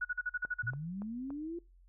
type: tone bursts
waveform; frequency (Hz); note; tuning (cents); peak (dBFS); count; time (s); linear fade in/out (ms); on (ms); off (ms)
sine; 1467; F#6; -15; -31; 9; 0.01-0.706; 10; 40; 42
type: click train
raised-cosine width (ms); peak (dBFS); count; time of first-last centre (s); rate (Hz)
1; -34; 4; 0.45-1.305; 3.51
type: linear sweep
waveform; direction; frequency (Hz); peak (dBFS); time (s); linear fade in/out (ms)
sine; up; 107.6 to 349.2; -37; 0.63-1.59; 5
effects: noise-tail reverb RT60 0.3 s tail -24 dB re dry + added 44 Hz sine -58 dBFS peak until 1.88 s